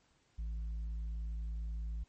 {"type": "tone with tanh clipping", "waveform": "triangle", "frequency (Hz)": 55, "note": "A1", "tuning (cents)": 0, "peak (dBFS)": -37, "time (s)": [0.38, 2.04], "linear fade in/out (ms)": 10, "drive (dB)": 8, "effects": ["pink hiss -72 dBFS RMS until 2.08 s", "MP3 32 kbps"]}